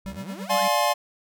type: exponential sweep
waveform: sawtooth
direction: up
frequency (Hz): 41 to 2562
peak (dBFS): -35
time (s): 0.05-0.67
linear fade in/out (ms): 0
type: tone with tremolo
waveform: square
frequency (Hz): 193.4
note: G3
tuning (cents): -23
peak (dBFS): -31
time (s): 0.06-0.68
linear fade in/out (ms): 2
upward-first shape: sine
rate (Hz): 8.9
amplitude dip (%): 80
type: chord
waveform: square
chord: D half-diminished seventh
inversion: none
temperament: just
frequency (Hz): 587.3 / 704.8 / 845.8 / 1057.2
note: D5 / F5 / Ab5 / C6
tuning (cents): 0 / +16 / +31 / +18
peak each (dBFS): -26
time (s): 0.49-0.94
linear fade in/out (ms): 20
effects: none